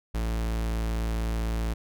45% pulse tone, 55.8 Hz, A1, 25 cents sharp, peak -26 dBFS, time 0.14-1.74 s, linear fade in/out 10 ms, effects none

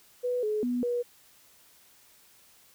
sine tone with pitch steps, 493.9 / 425.8 / 245.4 / 483.6 Hz, B4 / G#4 / B3 / B4, 0 / +43 / -11 / -36 cents, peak -26 dBFS, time 0.23-1.03 s, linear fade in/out 20 ms, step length 200 ms, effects white hiss -59 dBFS RMS until 2.74 s

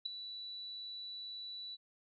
sine tone with ADSR envelope, 3951 Hz, B7, in tune, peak -31 dBFS, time 0.05-1.77 s, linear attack 11 ms, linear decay 5 ms, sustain -12 dB, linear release 33 ms, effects none

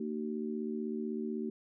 harmonic tone, 76 Hz, D#2, 40 cents flat, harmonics 3 / 4 / 5, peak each -36 / -41 / -39 dBFS, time 0-1.5 s, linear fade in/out 5 ms, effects none

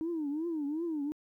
sine tone with vibrato, 311.4 Hz, D#4, 2 cents sharp, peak -30 dBFS, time 0.01-1.12 s, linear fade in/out 0 ms, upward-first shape triangle, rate 2.7 Hz, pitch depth 200 cents each way, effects tanh soft clip ceiling -28 dBFS + 12-bit

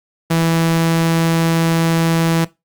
sawtooth tone, 164.9 Hz, E3, 1 cent sharp, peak -9 dBFS, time 0.3-2.45 s, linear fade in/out 10 ms, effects noise-tail reverb RT60 0.2 s tail -18 dB re dry + Opus 48 kbps

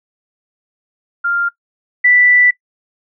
sine tone pair in turn, 1396 / 1974.2 Hz, F6 / B6, -1 / -1 cents, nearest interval tritone, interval 600 cents, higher second, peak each -13 / -7 dBFS, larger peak second, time 1.24-1.49 / 2.04-2.51 s, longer second, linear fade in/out 10 ms, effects noise-tail reverb RT60 0.1 s tail -20 dB re dry

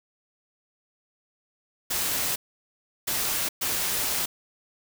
white noise bursts at uneven times, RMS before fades -27 dBFS, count 3, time 1.9-2.36 / 3.07-3.49 / 3.61-4.26 s, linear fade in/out 10 ms, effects none

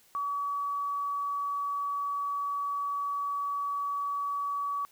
sine tone, 1138 Hz, C#6, 45 cents sharp, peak -29 dBFS, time 0.15-4.85 s, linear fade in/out 0 ms, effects white hiss -62 dBFS RMS until 4.91 s

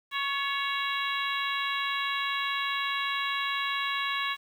harmonic tone with a mistuned harmonic, 554.4 Hz, C#5, in tune, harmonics 2 / 3 / 4 / 5 / 6 / 7, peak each -32 / -34 / -35 / -36 / -37 / -37 dBFS, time 0.11-4.37 s, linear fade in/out 50 ms, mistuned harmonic 3, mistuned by +38 cents, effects 9-bit

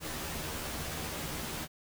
pink noise with comb filter, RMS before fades -38 dBFS, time 0-1.68 s, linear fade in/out 50 ms, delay 13 ms, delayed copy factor +0.6, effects none

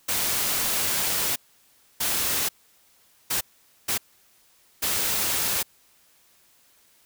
white noise bursts at uneven times, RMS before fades -25 dBFS, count 5, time 0.08-1.36 / 2-2.49 / 3.3-3.41 / 3.88-3.98 / 4.82-5.63 s, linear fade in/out 10 ms, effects white hiss -60 dBFS RMS until 7.05 s

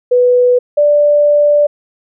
sine tone pair in turn, 493.9 / 587.3 Hz, B4 / D5, 0 / 0 cents, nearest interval minor third, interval 300 cents, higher second, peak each -6 dBFS, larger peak neither, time 0.11-0.59 / 0.77-1.67 s, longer second, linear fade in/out 10 ms, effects none

